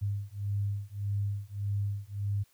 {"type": "beating tone pair", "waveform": "sine", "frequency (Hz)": [100.3, 102], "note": ["G2", "G#2"], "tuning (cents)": [40, -31], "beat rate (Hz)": 1.7, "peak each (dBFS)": [-33, -33], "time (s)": [0.01, 2.44], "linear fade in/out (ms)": 20, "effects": ["white hiss -67 dBFS RMS until 2.53 s"]}